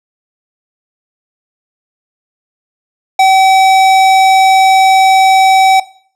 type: tone with tanh clipping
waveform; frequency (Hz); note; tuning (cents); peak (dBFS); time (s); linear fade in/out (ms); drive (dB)
sine; 765; G5; -42; -6; 3.19-5.8; 5; 18
effects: noise-tail reverb RT60 0.5 s tail -18 dB re dry